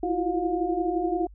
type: tone cluster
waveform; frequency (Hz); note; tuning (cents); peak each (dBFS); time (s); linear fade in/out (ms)
sine; 327.9 / 339.6 / 365.1 / 712; E4 / F4 / F#4 / F5; -9 / -48 / -23 / +33; -29; 0.03-1.27; 5
effects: added 50 Hz sine -45 dBFS peak until 1.34 s